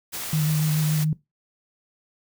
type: noise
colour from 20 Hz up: white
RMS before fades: -32 dBFS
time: 0.12-1.05 s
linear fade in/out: 20 ms
type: tone with vibrato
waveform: sine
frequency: 153.7 Hz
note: D#3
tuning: 21 cents flat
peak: -19 dBFS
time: 0.33-1.13 s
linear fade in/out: 2 ms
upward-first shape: square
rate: 7 Hz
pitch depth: 16 cents each way
effects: noise-tail reverb RT60 0.2 s tail -19 dB re dry